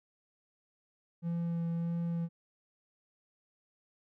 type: tone with vibrato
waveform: triangle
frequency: 168.8 Hz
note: E3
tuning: 41 cents sharp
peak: -29 dBFS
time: 1.22-2.29 s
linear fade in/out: 50 ms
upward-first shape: sine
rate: 1.6 Hz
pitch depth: 11 cents each way
effects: none